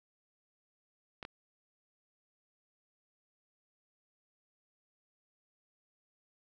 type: clicks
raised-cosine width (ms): 0.3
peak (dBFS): -26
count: 2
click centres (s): 1.228 / 1.251
effects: none